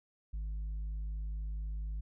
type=tone with tanh clipping; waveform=sine; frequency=52.1 Hz; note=G#1; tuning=6 cents sharp; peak=-36 dBFS; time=0.33-2.01 s; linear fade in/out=10 ms; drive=3 dB; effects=none